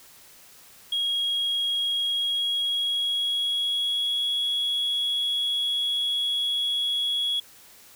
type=tone with pitch glide; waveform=sine; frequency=3289 to 3345 Hz; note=G#7 to G#7; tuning=-18 to +12 cents; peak=-21 dBFS; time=0.92-7.4 s; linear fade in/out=5 ms; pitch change=+30 cents; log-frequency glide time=2.03-4.3 s; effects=tanh soft clip ceiling -21 dBFS + white hiss -51 dBFS RMS until 7.95 s